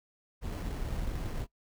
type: noise with sample-and-hold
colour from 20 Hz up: brown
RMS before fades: -35 dBFS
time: 0.41-1.47 s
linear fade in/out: 50 ms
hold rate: 3675 Hz
effects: noise-tail reverb RT60 0.1 s tail -22 dB re dry